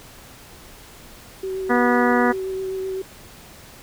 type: tone with vibrato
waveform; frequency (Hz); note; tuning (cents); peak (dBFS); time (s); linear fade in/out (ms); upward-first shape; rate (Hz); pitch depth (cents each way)
sine; 379.5; F#4; +44; -24; 1.43-3.02; 5; triangle; 7.8; 16
type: harmonic tone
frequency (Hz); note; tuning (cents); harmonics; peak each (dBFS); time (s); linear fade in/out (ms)
243.6; B3; -24; 1 / 2 / 3 / 4 / 5 / 6 / 7 / 8; -19 / -22 / -24 / -25 / -26 / -27 / -27 / -28; 1.69-2.33; 20
effects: pink hiss -44 dBFS RMS until 3.82 s